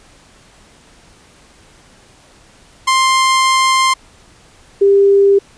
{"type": "tone pair in turn", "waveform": ["sawtooth", "sine"], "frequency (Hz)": [1051, 397.5], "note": ["C6", "G4"], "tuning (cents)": [7, 24], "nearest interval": "octave + perfect fourth", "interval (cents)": 1683, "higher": "first", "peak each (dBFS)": -6, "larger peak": "neither", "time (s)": [[2.87, 3.94], [4.81, 5.39]], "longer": "first", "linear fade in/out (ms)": 10, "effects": ["pink hiss -46 dBFS RMS until 5.57 s", "resampled to 22050 Hz"]}